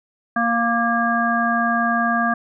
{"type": "harmonic tone with a mistuned harmonic", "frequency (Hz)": 233.1, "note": "A#3", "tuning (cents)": 0, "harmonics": [1, 3, 5, 7], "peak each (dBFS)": [-22, -22, -22, -22], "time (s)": [0.36, 2.34], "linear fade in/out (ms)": 5, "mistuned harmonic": 5, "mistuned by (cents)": 19, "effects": []}